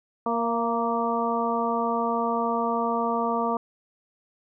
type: harmonic tone with a mistuned harmonic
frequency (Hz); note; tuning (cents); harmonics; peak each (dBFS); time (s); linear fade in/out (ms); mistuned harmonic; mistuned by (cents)
233.1; A#3; 0; 1 / 2 / 3 / 4 / 5; -29 / -29 / -29 / -29 / -29; 0.26-3.57; 2; 3; -26
effects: none